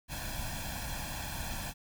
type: noise with comb filter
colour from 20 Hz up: pink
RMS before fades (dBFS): -38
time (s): 0.08-1.74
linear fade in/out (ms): 50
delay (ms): 1.2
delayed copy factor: +0.85
effects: none